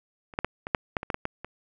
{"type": "clicks", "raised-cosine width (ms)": 0.5, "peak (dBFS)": [-30, -10, -9, -18, -6, -10, -19, -13, -12, -13, -22], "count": 11, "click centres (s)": [0.338, 0.389, 0.446, 0.669, 0.748, 0.968, 1.031, 1.102, 1.144, 1.254, 1.446], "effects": []}